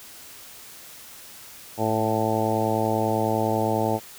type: harmonic tone with a mistuned harmonic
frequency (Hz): 110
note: A2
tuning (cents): 0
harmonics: 1 / 2 / 3 / 4 / 5 / 6 / 7 / 8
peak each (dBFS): -29 / -29 / -29 / -29 / -29 / -29 / -29 / -29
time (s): 1.77-4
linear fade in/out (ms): 50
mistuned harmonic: 1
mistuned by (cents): -30
effects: white hiss -44 dBFS RMS until 4.18 s